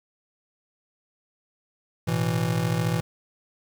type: chord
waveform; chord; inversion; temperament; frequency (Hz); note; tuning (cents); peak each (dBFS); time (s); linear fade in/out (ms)
square; A suspended second; none; just; 110 / 123.75 / 165; A2 / B2 / E3; 0 / +4 / +2; -29 / -29 / -26; 2.07-3.01; 10
effects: 9-bit